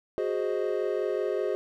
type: chord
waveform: triangle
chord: Ab dominant seventh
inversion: third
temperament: equal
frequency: 370 / 415.3 / 523.3 / 622.3 Hz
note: Gb4 / Ab4 / C5 / Eb5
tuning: 0 / 0 / 0 / 0 cents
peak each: -29 / -28 / -31 / -32 dBFS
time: 0.18-1.55 s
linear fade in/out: 0 ms
effects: none